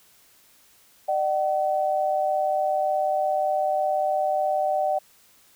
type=tone pair together; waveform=sine; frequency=603 / 759.7 Hz; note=D5 / F#5; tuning=+46 / +46 cents; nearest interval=major third; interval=400 cents; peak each=-24 / -23 dBFS; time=1.08-4.99 s; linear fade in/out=10 ms; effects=white hiss -57 dBFS RMS until 5.55 s